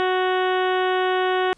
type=harmonic tone; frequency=370 Hz; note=F#4; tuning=in tune; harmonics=1 / 2 / 3 / 4 / 5 / 6 / 7 / 8 / 9 / 10; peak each=-21 / -24 / -28 / -29 / -31 / -39 / -39 / -35 / -38 / -43 dBFS; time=0-1.53 s; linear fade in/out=0 ms; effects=pink hiss -58 dBFS RMS until 1.57 s + resampled to 22050 Hz